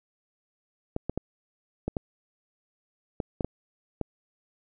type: clicks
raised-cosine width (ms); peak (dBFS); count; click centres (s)
2; -15; 9; 0.964 / 1.096 / 1.176 / 1.88 / 1.968 / 3.202 / 3.408 / 3.446 / 4.013
effects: none